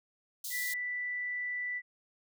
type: high-pass noise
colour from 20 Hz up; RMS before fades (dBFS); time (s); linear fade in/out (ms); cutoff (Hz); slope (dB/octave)
white; -39; 0.44-0.74; 5; 3500; 48
type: tone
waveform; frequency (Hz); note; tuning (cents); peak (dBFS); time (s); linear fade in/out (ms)
sine; 1975.5; B6; 0; -33; 0.5-1.82; 50
effects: none